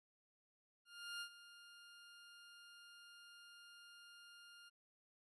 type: tone with ADSR envelope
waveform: 20% pulse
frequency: 1408 Hz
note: F6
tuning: 14 cents sharp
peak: -39 dBFS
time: 0.85-4.7 s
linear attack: 360 ms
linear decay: 78 ms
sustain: -15 dB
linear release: 20 ms
effects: resampled to 24000 Hz